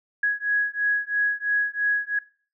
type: beating tone pair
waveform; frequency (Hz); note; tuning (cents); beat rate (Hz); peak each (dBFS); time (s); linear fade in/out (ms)
sine; 1665 / 1668; G#6 / G#6; +4 / +7; 3; -24; 0.23-2.19; 5
effects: noise-tail reverb RT60 0.4 s tail -19 dB re dry